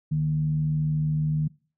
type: tone with frequency modulation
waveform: sine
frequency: 152.3 Hz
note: D#3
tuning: 37 cents flat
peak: -21 dBFS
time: 0.11-1.48 s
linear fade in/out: 10 ms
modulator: 80.8 Hz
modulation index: 0.31
effects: noise-tail reverb RT60 0.4 s tail -23 dB re dry + high-pass 80 Hz 12 dB/octave